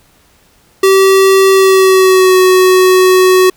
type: tone with pitch glide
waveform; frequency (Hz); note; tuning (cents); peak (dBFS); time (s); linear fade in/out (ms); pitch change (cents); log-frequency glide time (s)
square; 385.4 to 371.2; G4 to F#4; -29 to +6; -5; 0.83-3.5; 5; -65; 1.52-2.38
effects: pink hiss -49 dBFS RMS until 3.56 s